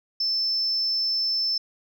sine tone, 5290 Hz, E8, 5 cents sharp, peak -21 dBFS, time 0.2-1.58 s, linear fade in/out 5 ms, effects tanh soft clip ceiling -17 dBFS

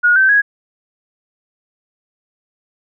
sine tone with pitch steps, 1444 / 1547.6 / 1658.7 Hz, F#6 / G6 / G#6, -43 / -23 / -3 cents, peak -8 dBFS, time 0.03-0.42 s, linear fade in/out 20 ms, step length 130 ms, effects none

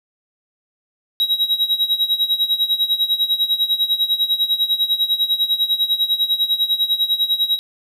triangle tone with tremolo, 3841 Hz, B7, 49 cents flat, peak -11 dBFS, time 1.2-7.59 s, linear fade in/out 0 ms, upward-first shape sine, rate 10 Hz, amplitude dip 80%, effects none

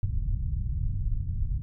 pink low-pass noise, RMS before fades -28 dBFS, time 0.03-1.62 s, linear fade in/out 0 ms, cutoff 120 Hz, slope 24 dB/octave, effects none

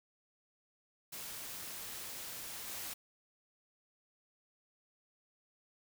white noise with level steps, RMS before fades -45 / -43 dBFS, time 1.12-2.94 s, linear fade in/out 10 ms, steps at 2.67 s, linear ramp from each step 10 ms, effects none

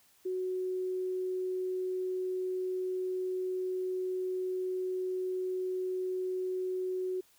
sine tone, 370 Hz, F#4, in tune, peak -31 dBFS, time 0.25-7.21 s, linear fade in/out 10 ms, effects white hiss -65 dBFS RMS until 7.38 s

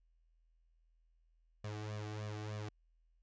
sawtooth tone with flanger, 106.1 Hz, G#2, 38 cents sharp, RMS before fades -43 dBFS, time 1.64-2.69 s, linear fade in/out 5 ms, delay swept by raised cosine 1.7 to 2.69 ms, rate 3.3 Hz, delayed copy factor +0.95, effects added 41 Hz sine -69 dBFS peak until 3.22 s + resampled to 16000 Hz

